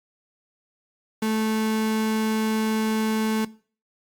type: tone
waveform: 35% pulse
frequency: 218.8 Hz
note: A3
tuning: 9 cents flat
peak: -20 dBFS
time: 1.22-3.45 s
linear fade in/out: 5 ms
effects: noise-tail reverb RT60 0.4 s tail -19 dB re dry + Opus 48 kbps